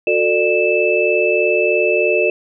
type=tone cluster; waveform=sine; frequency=365 / 448.1 / 596 / 2632 Hz; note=F#4 / A4 / D5 / E7; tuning=-24 / +32 / +25 / -3 cents; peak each=-18 dBFS; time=0.07-2.3 s; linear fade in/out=2 ms; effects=none